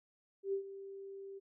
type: tone with ADSR envelope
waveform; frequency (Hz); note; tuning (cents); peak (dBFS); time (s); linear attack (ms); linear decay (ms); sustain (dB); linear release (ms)
sine; 392; G4; 0; -31; 0.43-1.4; 100; 96; -14; 25
effects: none